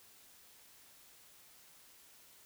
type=silence; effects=white hiss -61 dBFS RMS until 2.45 s